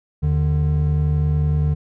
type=tone pair together; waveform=triangle; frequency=78.73 / 149.4 Hz; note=D#2 / D3; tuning=+21 / +30 cents; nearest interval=major seventh; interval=1109 cents; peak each=-17 / -16 dBFS; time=0.22-1.75 s; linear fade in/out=20 ms; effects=none